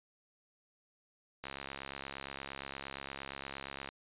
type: click train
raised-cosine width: 0.3 ms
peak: -25 dBFS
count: 169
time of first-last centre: 1.44-3.889 s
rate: 68.6 Hz
effects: resampled to 8000 Hz